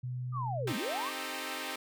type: tone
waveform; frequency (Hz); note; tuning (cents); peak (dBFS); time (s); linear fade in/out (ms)
sine; 125.2; B2; +24; -34; 0.03-0.73; 10
type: linear two-way sweep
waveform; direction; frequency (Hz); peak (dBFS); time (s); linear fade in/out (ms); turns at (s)
sine; down then up; 1244.5 to 187.7 to 1244.5; -34; 0.32-1.12; 50; 0.76
type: chord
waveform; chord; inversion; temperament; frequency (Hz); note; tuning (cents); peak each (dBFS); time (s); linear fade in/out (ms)
5% pulse; A half-diminished seventh; first; equal with one note detuned; 263.3 / 311.1 / 392 / 440; C4 / Eb4 / G4 / A4; +11 / 0 / 0 / 0; -29 / -29 / -32 / -33; 0.67-1.76; 5
effects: none